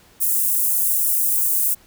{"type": "high-pass noise", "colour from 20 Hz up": "white", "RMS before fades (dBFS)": -19, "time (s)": [0.2, 1.75], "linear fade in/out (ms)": 20, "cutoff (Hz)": 8900, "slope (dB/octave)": 24, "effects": ["pink hiss -52 dBFS RMS until 1.86 s"]}